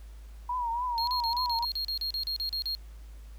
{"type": "tone with vibrato", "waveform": "sine", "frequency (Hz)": 960, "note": "B5", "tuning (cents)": -49, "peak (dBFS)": -28, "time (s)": [0.49, 1.65], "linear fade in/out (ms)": 5, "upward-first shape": "triangle", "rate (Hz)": 3.5, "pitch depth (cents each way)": 98}
{"type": "tone bursts", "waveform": "triangle", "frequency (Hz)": 4250, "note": "C8", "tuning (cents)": 26, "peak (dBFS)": -28, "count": 14, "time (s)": [0.98, 2.75], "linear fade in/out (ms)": 0, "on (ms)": 93, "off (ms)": 36}
{"effects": ["added 53 Hz sine -43 dBFS peak until 3.38 s", "pink hiss -61 dBFS RMS until 3.38 s"]}